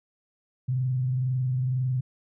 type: tone with frequency modulation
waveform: sine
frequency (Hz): 128.2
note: C3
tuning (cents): -35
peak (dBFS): -23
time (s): 0.68-2.01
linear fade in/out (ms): 10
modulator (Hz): 22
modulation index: 0.25
effects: none